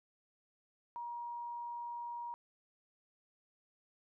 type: tone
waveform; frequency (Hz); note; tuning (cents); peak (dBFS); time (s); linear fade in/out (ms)
sine; 950; A#5; +33; -40; 0.96-2.34; 0
effects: none